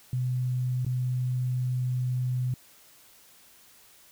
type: tone with dropouts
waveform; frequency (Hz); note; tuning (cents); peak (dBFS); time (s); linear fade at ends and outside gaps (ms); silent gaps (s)
sine; 126.1; B2; +36; -25; 0.13-2.54; 2; 0.849-0.864
effects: white hiss -56 dBFS RMS until 4.11 s